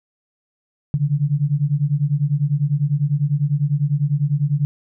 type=beating tone pair; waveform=sine; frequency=139.9 / 149.9 Hz; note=C#3 / D3; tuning=+16 / +36 cents; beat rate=10 Hz; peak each=-19 dBFS; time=0.94-4.65 s; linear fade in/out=0 ms; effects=none